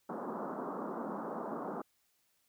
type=band-pass noise; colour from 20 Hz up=pink; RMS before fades=-40 dBFS; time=0.09-1.82 s; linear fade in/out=5 ms; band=190 to 1300 Hz; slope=48 dB/octave; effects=white hiss -75 dBFS RMS until 2.48 s